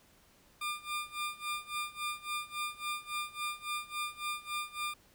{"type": "tone with tremolo", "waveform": "20% pulse", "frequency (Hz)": 1201, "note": "D6", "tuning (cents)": 38, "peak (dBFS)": -28, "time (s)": [0.61, 4.94], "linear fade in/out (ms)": 5, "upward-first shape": "sine", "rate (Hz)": 3.6, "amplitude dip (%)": 90, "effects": ["pink hiss -64 dBFS RMS until 5.14 s"]}